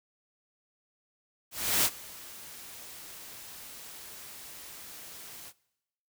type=noise with ADSR envelope; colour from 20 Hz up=white; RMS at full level=-24 dBFS; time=1.51-5.53 s; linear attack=340 ms; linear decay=46 ms; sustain=-22 dB; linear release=49 ms; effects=noise-tail reverb RT60 0.9 s tail -22 dB re dry